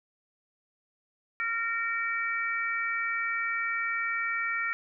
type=harmonic tone; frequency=460 Hz; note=A#4; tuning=23 cents flat; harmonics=3 / 4 / 5; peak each=-32 / -32 / -32 dBFS; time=1.4-4.73 s; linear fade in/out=0 ms; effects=none